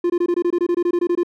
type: tone bursts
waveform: triangle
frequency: 349.2 Hz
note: F4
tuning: in tune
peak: -13 dBFS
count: 15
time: 0.04-1.233 s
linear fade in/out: 5 ms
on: 59 ms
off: 22 ms
effects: none